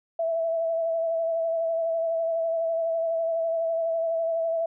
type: tone with vibrato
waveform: sine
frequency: 659.3 Hz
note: E5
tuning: in tune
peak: -23 dBFS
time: 0.19-4.66 s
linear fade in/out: 5 ms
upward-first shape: sine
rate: 12 Hz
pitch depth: 25 cents each way
effects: none